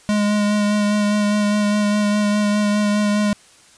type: tone with vibrato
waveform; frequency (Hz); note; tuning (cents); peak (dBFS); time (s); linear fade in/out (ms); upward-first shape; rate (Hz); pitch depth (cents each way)
square; 207.7; G#3; 0; -16; 0.09-3.33; 0; sine; 4.9; 17
effects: white hiss -49 dBFS RMS until 3.77 s + resampled to 22050 Hz